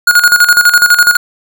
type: tone with tremolo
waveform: square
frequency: 1438 Hz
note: F#6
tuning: 50 cents flat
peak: -3 dBFS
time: 0.07-1.17 s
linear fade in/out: 5 ms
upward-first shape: square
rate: 12 Hz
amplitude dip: 70%
effects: none